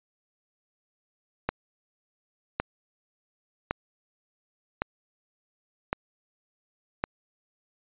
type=click train; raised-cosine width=0.5 ms; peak=-10 dBFS; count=6; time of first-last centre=1.49-7.039 s; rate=0.901 Hz; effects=resampled to 8000 Hz